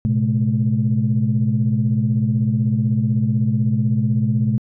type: tone cluster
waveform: sine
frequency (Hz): 113.5 / 129.5 / 213.9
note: A#2 / C3 / A3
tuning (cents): -46 / -17 / -49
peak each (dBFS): -19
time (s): 0.05-4.58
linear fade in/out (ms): 0
effects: tanh soft clip ceiling -7 dBFS